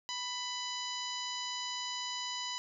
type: harmonic tone with a mistuned harmonic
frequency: 996 Hz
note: B5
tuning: 14 cents sharp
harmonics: 1 / 2 / 3 / 4 / 5 / 6 / 7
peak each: -42 / -46 / -42 / -43 / -43 / -48 / -47 dBFS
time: 0.09-2.58 s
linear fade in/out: 0 ms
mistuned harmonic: 1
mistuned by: -22 cents
effects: none